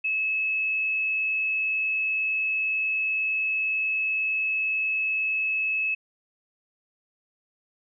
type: tone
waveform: sine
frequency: 2591 Hz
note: E7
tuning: 30 cents flat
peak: -23 dBFS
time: 0.04-5.95 s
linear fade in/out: 10 ms
effects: none